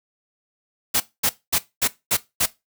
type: noise bursts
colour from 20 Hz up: white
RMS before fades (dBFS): -19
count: 6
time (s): 0.94-2.462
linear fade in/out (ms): 10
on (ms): 62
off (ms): 230
effects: noise-tail reverb RT60 0.2 s tail -17 dB re dry